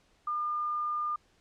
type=tone; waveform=sine; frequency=1207 Hz; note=D6; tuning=47 cents sharp; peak=-29 dBFS; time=0.27-1.16 s; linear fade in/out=5 ms; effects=pink hiss -67 dBFS RMS until 1.4 s + low-pass 7000 Hz 12 dB/octave